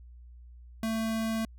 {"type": "tone", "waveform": "square", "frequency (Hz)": 223.1, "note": "A3", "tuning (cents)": 24, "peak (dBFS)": -29, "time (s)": [0.83, 1.45], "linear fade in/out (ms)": 2, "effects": ["added 60 Hz sine -47 dBFS peak until 1.58 s"]}